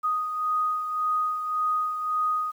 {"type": "beating tone pair", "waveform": "sine", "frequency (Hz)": [1244.5, 1246.3], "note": ["D#6", "D#6"], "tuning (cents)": [0, 2], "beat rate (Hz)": 1.8, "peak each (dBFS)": [-24, -33], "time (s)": [0.03, 2.52], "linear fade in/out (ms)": 20, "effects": ["9-bit"]}